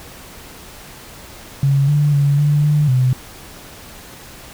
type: tone with pitch steps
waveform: sine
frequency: 138.5 / 146.9 / 142.1 / 147.1 / 149 / 127.9 Hz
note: C#3 / D3 / C#3 / D3 / D3 / C3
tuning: -1 / +1 / +43 / +3 / +25 / -39 cents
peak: -11 dBFS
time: 1.63-3.13 s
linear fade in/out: 2 ms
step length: 250 ms
effects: pink hiss -38 dBFS RMS until 4.53 s